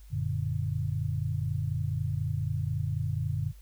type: chord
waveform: sine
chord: Gb augmented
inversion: none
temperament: equal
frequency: 92.5 / 116.54 / 146.83 Hz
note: Gb2 / Bb2 / D3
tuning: 0 / 0 / 0 cents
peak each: -32 dBFS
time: 0.1-3.53 s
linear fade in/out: 50 ms
effects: added 50 Hz sine -47 dBFS peak until 3.61 s + white hiss -63 dBFS RMS until 3.61 s